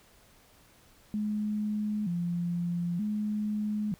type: tone with vibrato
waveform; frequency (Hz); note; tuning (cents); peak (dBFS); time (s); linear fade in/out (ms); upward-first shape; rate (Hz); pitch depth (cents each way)
sine; 191.2; G3; -43; -28; 1.14-3.94; 0; square; 0.54; 170
effects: pink hiss -60 dBFS RMS until 3.99 s